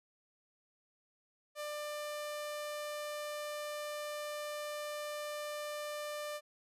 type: tone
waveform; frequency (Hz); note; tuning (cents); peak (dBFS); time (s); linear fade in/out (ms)
sawtooth; 595; D5; +22; -35; 1.55-6.41; 50
effects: resampled to 32000 Hz